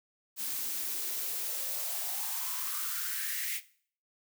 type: noise with high-pass filter sweep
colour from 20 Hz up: blue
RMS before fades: -35 dBFS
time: 0.36-3.61 s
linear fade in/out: 50 ms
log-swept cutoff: 210 to 2200 Hz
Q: 5.2
effects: noise-tail reverb RT60 0.5 s tail -17 dB re dry